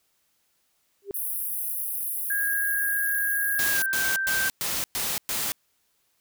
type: tone with exponential growth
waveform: sine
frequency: 399.7 Hz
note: G4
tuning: 34 cents sharp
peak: -25 dBFS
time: 1.02-1.11 s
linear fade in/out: 0 ms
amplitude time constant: 19 ms
type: high-pass noise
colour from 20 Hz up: pink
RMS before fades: -30 dBFS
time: 1.14-3.86 s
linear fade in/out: 2 ms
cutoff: 10000 Hz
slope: 96 dB/octave
type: tone with pitch glide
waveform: sine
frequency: 1637 to 1564 Hz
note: G#6 to G6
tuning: -25 to -4 cents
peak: -24 dBFS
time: 2.3-4.49 s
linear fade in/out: 5 ms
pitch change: -79 cents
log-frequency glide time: 3.73-3.81 s
type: noise bursts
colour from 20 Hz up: white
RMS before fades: -28 dBFS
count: 6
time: 3.59-5.52 s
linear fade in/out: 0 ms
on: 230 ms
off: 110 ms
effects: white hiss -70 dBFS RMS until 6.2 s